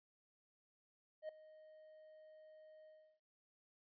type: tone with ADSR envelope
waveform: triangle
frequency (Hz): 622.3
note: D#5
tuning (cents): 0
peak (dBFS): -39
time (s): 1.22-3.2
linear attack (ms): 69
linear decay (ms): 4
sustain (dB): -18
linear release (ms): 330
effects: resampled to 11025 Hz